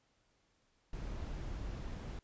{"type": "noise", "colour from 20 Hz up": "brown", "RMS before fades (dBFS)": -42, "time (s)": [0.93, 2.19], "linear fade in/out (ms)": 2, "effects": ["pink hiss -75 dBFS RMS until 2.23 s", "resampled to 16000 Hz"]}